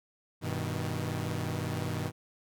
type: chord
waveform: sawtooth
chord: G augmented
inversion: none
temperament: equal with one note detuned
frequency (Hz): 98 / 123.47 / 157.46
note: G2 / B2 / D#3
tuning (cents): 0 / 0 / +21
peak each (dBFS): -32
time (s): 0.41-2.12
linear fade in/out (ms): 50
effects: none